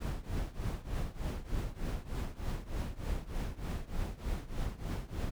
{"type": "noise with tremolo", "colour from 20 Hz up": "brown", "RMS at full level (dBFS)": -33, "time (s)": [0, 5.31], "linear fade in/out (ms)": 20, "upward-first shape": "triangle", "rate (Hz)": 3.3, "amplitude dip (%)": 90, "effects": []}